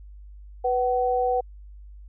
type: tone pair together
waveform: sine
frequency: 493.9 / 755.7 Hz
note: B4 / F#5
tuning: 0 / +36 cents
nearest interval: perfect fifth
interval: 736 cents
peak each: -23 dBFS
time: 0.64-1.41 s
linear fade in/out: 10 ms
effects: added 50 Hz sine -41 dBFS peak until 2.08 s